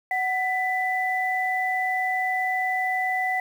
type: tone pair together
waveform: sine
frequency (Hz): 745.4 / 1990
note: F#5 / B6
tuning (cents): +13 / +13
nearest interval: octave + perfect fourth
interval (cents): 1700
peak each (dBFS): -25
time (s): 0.11-3.4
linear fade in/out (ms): 2
effects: 8-bit